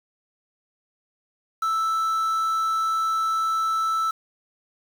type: tone with quantisation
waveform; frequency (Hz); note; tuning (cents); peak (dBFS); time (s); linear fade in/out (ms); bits
triangle; 1319; E6; +1; -19; 1.62-4.11; 5; 7
effects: none